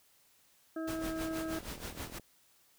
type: harmonic tone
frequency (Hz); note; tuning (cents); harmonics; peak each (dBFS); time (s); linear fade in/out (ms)
322.2; E4; -39; 1 / 2 / 4 / 5; -36 / -42 / -48 / -50; 0.76-1.59; 5
type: noise with tremolo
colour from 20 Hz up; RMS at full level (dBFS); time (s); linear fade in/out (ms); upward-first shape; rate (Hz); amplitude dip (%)
pink; -41; 0.87-2.19; 10; sine; 6.3; 75
type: click train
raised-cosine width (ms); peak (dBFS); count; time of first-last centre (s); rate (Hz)
2; -37; 50; 0.99-2.197; 40.6
effects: white hiss -67 dBFS RMS until 2.78 s